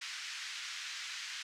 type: band-pass noise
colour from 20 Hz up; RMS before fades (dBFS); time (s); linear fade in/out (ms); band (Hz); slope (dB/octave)
pink; -43; 0.01-1.43; 10; 1600 to 6400; 24
effects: none